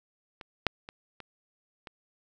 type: clicks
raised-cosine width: 0.3 ms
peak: -26 / -7 / -25 / -27 / -26 dBFS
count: 5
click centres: 0.412 / 0.667 / 0.889 / 1.203 / 1.872 s
effects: none